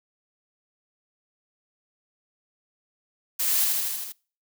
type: noise with echo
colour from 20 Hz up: blue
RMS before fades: -25 dBFS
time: 3.39-3.65 s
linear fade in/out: 10 ms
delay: 79 ms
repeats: 6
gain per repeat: -2 dB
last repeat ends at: 4.124 s
effects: noise-tail reverb RT60 0.4 s tail -25 dB re dry